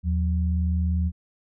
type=tone pair together; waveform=sine; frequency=79.5 / 179.4 Hz; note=D#2 / F3; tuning=+38 / +47 cents; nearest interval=octave + major second; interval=1409 cents; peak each=-21 / -28 dBFS; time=0.03-1.12 s; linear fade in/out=50 ms; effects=none